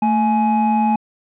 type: tone pair together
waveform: triangle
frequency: 222.5 / 840 Hz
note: A3 / G#5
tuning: +20 / +19 cents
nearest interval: octave + major seventh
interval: 2299 cents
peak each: -14 dBFS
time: 0.02-0.96 s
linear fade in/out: 5 ms
effects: tanh soft clip ceiling -4 dBFS + resampled to 8000 Hz